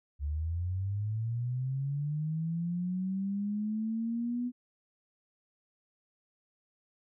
sine linear sweep, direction up, 70 to 247.9 Hz, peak -30 dBFS, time 0.19-4.52 s, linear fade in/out 50 ms, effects none

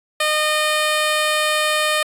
10% pulse tone, 611 Hz, D#5, 32 cents flat, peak -8 dBFS, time 0.2-2.03 s, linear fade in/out 5 ms, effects resampled to 32000 Hz

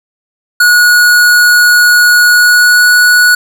square tone with pitch glide, 1455 to 1466.8 Hz, F#6 to F#6, -29 to -15 cents, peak -4 dBFS, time 0.6-3.35 s, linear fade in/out 5 ms, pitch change +14 cents, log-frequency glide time 2.27-2.88 s, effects none

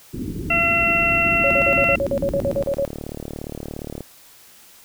white low-pass noise, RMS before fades -28 dBFS, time 0.13-2.63 s, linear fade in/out 10 ms, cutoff 360 Hz, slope 48 dB/octave
harmonic tone, 679 Hz, F5, 49 cents flat, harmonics 1 / 2 / 3 / 4, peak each -24 / -25 / -25 / -17 dBFS, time 0.5-1.96 s, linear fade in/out 5 ms
sine tone bursts, 556 Hz, C#5, 5 cents sharp, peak -18 dBFS, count 13, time 1.44-2.85 s, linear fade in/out 0 ms, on 66 ms, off 46 ms
click train, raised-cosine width 2 ms, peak -17 dBFS, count 63, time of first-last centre 2.34-4.007 s, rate 37.2 Hz
effects white hiss -48 dBFS RMS until 4.84 s

